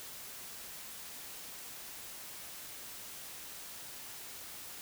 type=silence; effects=white hiss -47 dBFS RMS until 4.81 s